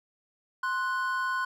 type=tone pair together; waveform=triangle; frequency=1046.5 / 1480 Hz; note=C6 / F#6; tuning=0 / 0 cents; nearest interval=tritone; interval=600 cents; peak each=-28 dBFS; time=0.63-1.45 s; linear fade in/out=5 ms; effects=none